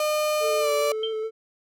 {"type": "tone with pitch glide", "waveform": "35% pulse", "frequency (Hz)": [607, 582.6], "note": ["D#5", "D5"], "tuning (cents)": [-43, -14], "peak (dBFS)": -20, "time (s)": [0, 0.92], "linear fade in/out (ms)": 2, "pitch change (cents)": -71, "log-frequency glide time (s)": [0.59, 0.69]}
{"type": "tone with vibrato", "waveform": "triangle", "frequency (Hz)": 440, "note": "A4", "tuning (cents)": 0, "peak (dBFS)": -24, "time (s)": [0.4, 1.31], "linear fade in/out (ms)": 50, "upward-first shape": "square", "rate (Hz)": 4.8, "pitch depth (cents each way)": 16}
{"type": "tone with exponential decay", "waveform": "sine", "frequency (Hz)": 3139, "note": "G7", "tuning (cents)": 2, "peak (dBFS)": -24, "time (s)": [1.03, 1.2], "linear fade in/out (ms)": 5, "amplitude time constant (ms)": 36}
{"effects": []}